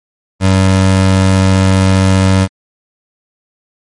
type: tone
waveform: 25% pulse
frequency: 95.1 Hz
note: F#2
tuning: 48 cents sharp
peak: -3 dBFS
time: 0.4-2.48 s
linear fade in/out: 50 ms
effects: MP3 48 kbps